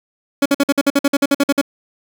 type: tone bursts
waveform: 30% pulse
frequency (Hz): 281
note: C#4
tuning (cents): +24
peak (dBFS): -8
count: 14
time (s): 0.42-1.614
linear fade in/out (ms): 5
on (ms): 37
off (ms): 52
effects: none